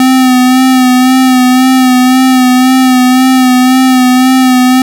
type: tone with vibrato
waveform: square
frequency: 256 Hz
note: C4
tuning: 38 cents flat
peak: -4 dBFS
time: 0-4.82 s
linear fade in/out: 2 ms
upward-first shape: sine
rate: 1.9 Hz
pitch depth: 29 cents each way
effects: none